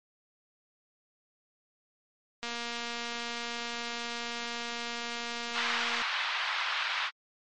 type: click train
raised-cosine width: 0.2 ms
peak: -19 dBFS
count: 848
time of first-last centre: 2.43-6.019 s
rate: 236 Hz
type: band-pass noise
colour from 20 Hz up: pink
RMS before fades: -32 dBFS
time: 5.53-7.11 s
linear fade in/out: 50 ms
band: 1000 to 4000 Hz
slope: 24 dB/octave
effects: low-pass 7000 Hz 12 dB/octave + MP3 48 kbps